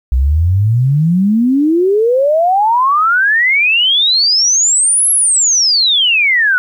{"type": "exponential two-way sweep", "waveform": "sine", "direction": "up then down", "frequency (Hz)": [60.8, 11310, 1438], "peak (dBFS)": -8, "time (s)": [0.12, 6.58], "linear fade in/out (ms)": 0, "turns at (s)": 5.11, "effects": ["8-bit"]}